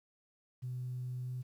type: tone with pitch glide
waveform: sine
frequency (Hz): 125.7 to 126.43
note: B2 to B2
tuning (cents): +31 to +41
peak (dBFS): -36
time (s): 0.62-1.43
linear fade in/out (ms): 20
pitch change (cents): +10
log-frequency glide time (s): 1.24-1.3
effects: tanh soft clip ceiling -32 dBFS + 11-bit